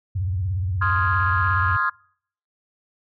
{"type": "tone with vibrato", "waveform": "sine", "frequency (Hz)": 92.5, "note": "F#2", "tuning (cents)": 0, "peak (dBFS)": -21, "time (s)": [0.15, 1.77], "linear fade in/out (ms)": 10, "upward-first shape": "triangle", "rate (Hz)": 17, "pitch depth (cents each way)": 210}
{"type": "chord", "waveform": "sine", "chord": "F minor seventh", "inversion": "second", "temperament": "equal", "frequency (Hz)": [1046.5, 1244.5, 1396.9, 1661.2], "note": ["C6", "Eb6", "F6", "Ab6"], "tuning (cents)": [0, 0, 0, 0], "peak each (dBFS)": -24, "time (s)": [0.81, 1.9], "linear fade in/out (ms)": 10}
{"effects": ["noise-tail reverb RT60 0.6 s tail -26 dB re dry", "tanh soft clip ceiling -9 dBFS"]}